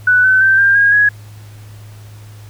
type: tone with pitch steps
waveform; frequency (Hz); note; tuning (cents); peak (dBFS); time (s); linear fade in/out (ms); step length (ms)
sine; 1487 / 1521.8 / 1557.3 / 1593.7 / 1631 / 1669.1; F#6 / F#6 / G6 / G6 / G#6 / G#6; +8 / +48 / -12 / +28 / -32 / +8; -7; 0.07-1.09; 5; 170
effects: added 105 Hz sine -33 dBFS peak until 2.49 s + pink hiss -45 dBFS RMS until 2.49 s